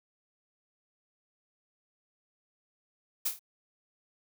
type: noise with echo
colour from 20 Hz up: blue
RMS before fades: -29 dBFS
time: 3.25-3.29 s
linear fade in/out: 10 ms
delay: 26 ms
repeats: 4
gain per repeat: -6 dB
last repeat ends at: 3.394 s
effects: none